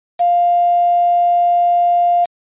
sine tone with quantisation, 700 Hz, F5, 4 cents sharp, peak -10 dBFS, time 0.19-2.26 s, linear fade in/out 20 ms, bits 5, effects resampled to 8000 Hz

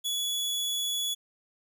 sawtooth tone, 3397 Hz, G#7, 38 cents sharp, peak -25 dBFS, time 0.04-1.15 s, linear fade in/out 20 ms, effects none

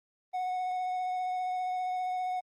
triangle tone with vibrato, 735 Hz, F#5, 12 cents flat, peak -28 dBFS, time 0.33-2.41 s, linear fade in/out 20 ms, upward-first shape sine, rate 15 Hz, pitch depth 13 cents each way, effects Opus 24 kbps

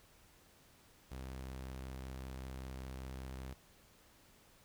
sawtooth tone with vibrato, 65.2 Hz, C2, 5 cents flat, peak -40 dBFS, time 1.11-3.54 s, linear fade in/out 10 ms, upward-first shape sine, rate 15 Hz, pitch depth 15 cents each way, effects pink hiss -65 dBFS RMS until 4.64 s

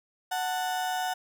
35% pulse tone pair together, 739.2 / 887 Hz, F#5 / A5, -2 / +14 cents, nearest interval minor third, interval 316 cents, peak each -27 / -34 dBFS, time 0.31-1.14 s, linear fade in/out 10 ms, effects none

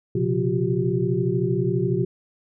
sine tone cluster, 122.5 / 134.9 / 178.3 / 356.3 / 390.2 Hz, B2 / C#3 / F3 / F4 / G4, -14 / -47 / +36 / +35 / -8 cents, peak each -26 dBFS, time 0.15-2.05 s, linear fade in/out 5 ms, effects none

